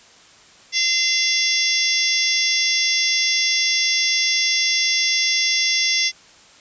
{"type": "harmonic tone", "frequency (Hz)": 687, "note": "F5", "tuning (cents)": -29, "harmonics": [3, 4, 5, 6, 7, 8, 9], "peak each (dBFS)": [-22, -29, -24, -33, -24, -22, -25], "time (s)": [0.72, 6.12], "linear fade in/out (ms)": 50, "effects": ["white hiss -48 dBFS RMS until 6.6 s", "resampled to 16000 Hz"]}